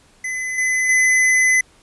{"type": "tone with level steps", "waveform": "square", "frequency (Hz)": 2023, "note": "B6", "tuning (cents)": 41, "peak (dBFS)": [-23, -17, -13], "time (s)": [0.24, 1.61], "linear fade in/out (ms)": 5, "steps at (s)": [0.58, 0.89], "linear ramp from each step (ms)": 2, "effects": ["pink hiss -53 dBFS RMS until 1.82 s", "resampled to 24000 Hz"]}